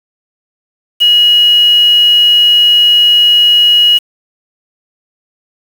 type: tone with quantisation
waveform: sine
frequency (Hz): 2900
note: F#7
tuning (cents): -35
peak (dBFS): -4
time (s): 1-3.99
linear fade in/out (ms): 20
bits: 4
effects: none